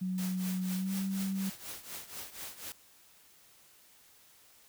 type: tone with pitch glide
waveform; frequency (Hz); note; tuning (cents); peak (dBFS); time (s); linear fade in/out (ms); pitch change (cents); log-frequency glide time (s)
sine; 185 to 192.86; F#3 to G3; 0 to -28; -31; 0.01-1.5; 10; +72; 0.75-0.92
type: noise with tremolo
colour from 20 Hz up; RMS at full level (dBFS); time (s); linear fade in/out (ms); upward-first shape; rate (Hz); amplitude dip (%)
white; -41; 0.18-2.72; 0; triangle; 4.1; 85
effects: white hiss -61 dBFS RMS until 4.68 s